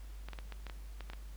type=clicks; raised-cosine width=0.3 ms; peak=-29 dBFS; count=9; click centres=0.286 / 0.333 / 0.388 / 0.523 / 0.667 / 0.698 / 1.007 / 1.1 / 1.134 s; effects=added 50 Hz sine -44 dBFS peak until 1.36 s + pink hiss -61 dBFS RMS until 1.36 s